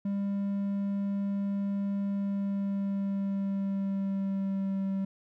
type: tone with pitch glide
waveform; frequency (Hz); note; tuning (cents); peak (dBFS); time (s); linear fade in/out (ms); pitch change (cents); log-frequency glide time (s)
triangle; 199.3 to 193.85; G3 to G3; +29 to -19; -26; 0.05-5.05; 5; -48; 2.1-4.88
effects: none